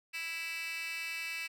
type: tone with high-pass filter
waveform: 10% pulse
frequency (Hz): 329.6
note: E4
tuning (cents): 0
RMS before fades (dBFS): -39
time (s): 0.13-1.48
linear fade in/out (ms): 20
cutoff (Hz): 2600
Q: 7.1
effects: none